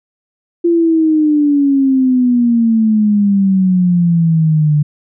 sine exponential sweep, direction down, 344.7 to 146.83 Hz, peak -8 dBFS, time 0.64-4.83 s, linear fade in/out 10 ms, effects none

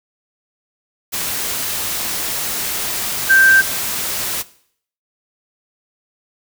sine tone in noise, 1568 Hz, G6, in tune, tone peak -7 dBFS, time 3.29-3.62 s, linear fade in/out 20 ms, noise white, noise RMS -22 dBFS, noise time 1.12-4.43 s, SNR +12 dB, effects noise-tail reverb RT60 0.6 s tail -18 dB re dry

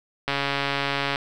click train, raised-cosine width 0.3 ms, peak -8 dBFS, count 124, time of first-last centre 0.28-1.159 s, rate 140 Hz, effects none

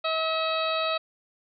harmonic tone, 642 Hz, E5, 46 cents flat, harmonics 1 / 2 / 3 / 4 / 5 / 6 / 7, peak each -28 / -29 / -41 / -33 / -41 / -32 / -40 dBFS, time 0.04-0.98 s, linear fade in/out 10 ms, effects none

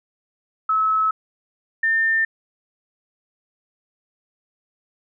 sine tone pair in turn, 1295 / 1799.7 Hz, E6 / A6, -31 / +39 cents, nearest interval tritone, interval 570 cents, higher second, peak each -16 dBFS, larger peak neither, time 0.69-1.11 / 1.83-2.25 s, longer neither, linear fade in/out 5 ms, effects none

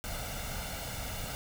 pink noise with comb filter, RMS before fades -38 dBFS, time 0.04-1.35 s, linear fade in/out 0 ms, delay 1.4 ms, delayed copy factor +0.65, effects none

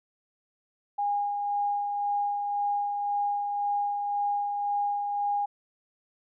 sine tone with tremolo, 816 Hz, G#5, 31 cents flat, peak -24 dBFS, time 0.98-5.46 s, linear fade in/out 10 ms, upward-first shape sine, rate 1.9 Hz, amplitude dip 35%, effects none

